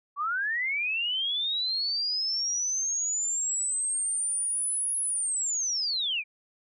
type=linear two-way sweep; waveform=sine; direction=up then down; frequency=1108.7 to 10548 to 2303 Hz; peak=-26 dBFS; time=0.16-6.24 s; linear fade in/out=50 ms; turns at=4.98 s; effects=none